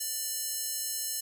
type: tone with high-pass filter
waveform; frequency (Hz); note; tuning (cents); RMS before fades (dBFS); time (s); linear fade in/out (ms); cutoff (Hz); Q
square; 593; D5; +17; -34; 0-1.21; 10; 7000; 1.1
effects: none